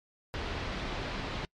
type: low-pass noise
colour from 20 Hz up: pink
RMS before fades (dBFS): -36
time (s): 0.34-1.45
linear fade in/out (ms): 0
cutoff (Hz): 4300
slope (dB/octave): 24
effects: noise-tail reverb RT60 0.1 s tail -26 dB re dry + MP3 64 kbps